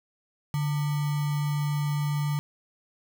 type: tone with sample-and-hold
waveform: sine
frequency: 146.4 Hz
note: D3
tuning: 5 cents flat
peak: -24 dBFS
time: 0.54-2.39 s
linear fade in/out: 0 ms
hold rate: 1050 Hz
effects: none